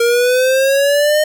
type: exponential sweep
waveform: square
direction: up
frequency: 466.2 to 615 Hz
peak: -11 dBFS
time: 0-1.24 s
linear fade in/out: 5 ms
effects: none